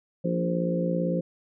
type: harmonic tone with a mistuned harmonic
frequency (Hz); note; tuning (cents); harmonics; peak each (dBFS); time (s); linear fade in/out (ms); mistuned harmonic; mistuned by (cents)
57.9; A#1; -11; 3 / 4 / 5 / 6 / 7 / 8 / 9; -26 / -36 / -34 / -36 / -37 / -39 / -29; 0.24-1.21; 10; 5; +17
effects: none